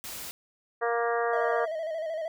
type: noise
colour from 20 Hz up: white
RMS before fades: -39 dBFS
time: 0.04-0.31 s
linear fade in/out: 0 ms
type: harmonic tone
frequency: 234.4 Hz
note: A#3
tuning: 10 cents sharp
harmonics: 2 / 3 / 4 / 5 / 6 / 7 / 8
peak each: -28 / -30 / -37 / -33 / -38 / -36 / -38 dBFS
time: 0.81-1.66 s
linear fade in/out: 20 ms
type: tone with vibrato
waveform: triangle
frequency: 641 Hz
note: E5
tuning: 49 cents flat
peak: -28 dBFS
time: 1.33-2.28 s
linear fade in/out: 2 ms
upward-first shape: square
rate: 13 Hz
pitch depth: 52 cents each way
effects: none